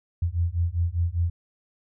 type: beating tone pair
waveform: sine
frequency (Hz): 83.3 / 88.3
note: E2 / F2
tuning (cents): +19 / +20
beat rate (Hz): 5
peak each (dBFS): -25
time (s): 0.22-1.3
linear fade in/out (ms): 5
effects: none